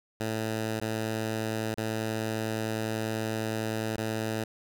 10% pulse tone with dropouts, 110.5 Hz, A2, 8 cents sharp, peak -21 dBFS, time 0.2-4.44 s, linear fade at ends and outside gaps 5 ms, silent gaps 0.8-0.814 / 1.744-1.775 / 3.965-3.98 s, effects none

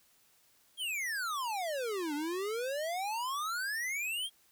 square exponential two-way sweep, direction down then up, 3300 to 285.2 to 3300 Hz, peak -34 dBFS, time 0.77-4.3 s, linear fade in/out 50 ms, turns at 2.14 s, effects white hiss -67 dBFS RMS until 4.51 s

